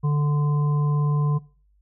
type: harmonic tone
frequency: 147 Hz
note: D3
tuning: 2 cents sharp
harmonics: 1 / 3 / 5 / 7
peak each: -18 / -35 / -43 / -34 dBFS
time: 0.03-1.39 s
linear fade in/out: 20 ms
effects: noise-tail reverb RT60 0.4 s tail -20 dB re dry + added 50 Hz sine -58 dBFS peak until 1.81 s